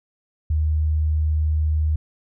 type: tone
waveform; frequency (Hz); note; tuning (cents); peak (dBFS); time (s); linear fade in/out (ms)
sine; 77.2; D#2; -13; -17; 0.5-1.96; 5
effects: none